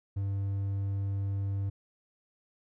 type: tone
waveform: triangle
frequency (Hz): 98.7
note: G2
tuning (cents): +12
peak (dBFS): -27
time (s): 0.16-1.7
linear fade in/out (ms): 10
effects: none